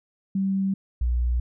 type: tone pair in turn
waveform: sine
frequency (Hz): 193.5 / 60.44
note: G3 / B1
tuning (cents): -22 / -37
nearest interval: octave + minor sixth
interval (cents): 2015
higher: first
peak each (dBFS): -21 / -20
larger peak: second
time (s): 0.35-0.74 / 1.01-1.4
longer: neither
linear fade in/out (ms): 5
effects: none